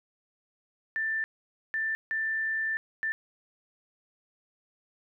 sine tone bursts at uneven times, 1775 Hz, A6, 15 cents sharp, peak -27 dBFS, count 4, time 0.96-1.24 / 1.74-1.95 / 2.11-2.77 / 3.03-3.12 s, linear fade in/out 0 ms, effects none

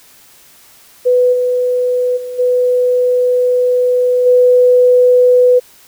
sine tone with level steps, 497.2 Hz, B4, 12 cents sharp, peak -7 / -11 / -21 / -9 / -5 dBFS, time 1.05-5.6 s, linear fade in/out 20 ms, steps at 1.32 / 2.16 / 2.38 / 4.25 s, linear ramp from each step 20 ms, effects white hiss -44 dBFS RMS until 5.87 s

